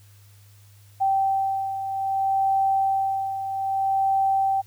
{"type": "beating tone pair", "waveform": "sine", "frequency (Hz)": [777, 777.62], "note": ["G5", "G5"], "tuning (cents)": [-16, -14], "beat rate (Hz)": 0.62, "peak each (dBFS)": [-28, -21], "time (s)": [1, 4.62], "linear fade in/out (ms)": 20, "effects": ["added 101 Hz sine -49 dBFS peak until 4.66 s", "white hiss -58 dBFS RMS until 4.66 s"]}